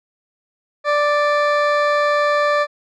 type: tone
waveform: 20% pulse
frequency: 587.3 Hz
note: D5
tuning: in tune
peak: -9 dBFS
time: 0.84-2.67 s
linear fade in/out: 50 ms
effects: low-pass 3000 Hz 12 dB/octave